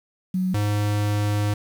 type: tone pair in turn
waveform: sine / square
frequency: 185 / 103.83 Hz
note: F#3 / G#2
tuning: 0 / 0 cents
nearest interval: minor seventh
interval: 1000 cents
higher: first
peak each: -20 / -21 dBFS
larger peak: first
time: 0.34-0.54 / 0.54-1.54 s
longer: second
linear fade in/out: 5 ms
effects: 8-bit